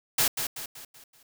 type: noise with echo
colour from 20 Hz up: white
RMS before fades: -23 dBFS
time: 0.18-0.28 s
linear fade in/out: 5 ms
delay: 190 ms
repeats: 5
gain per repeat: -7 dB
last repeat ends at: 1.23 s
effects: none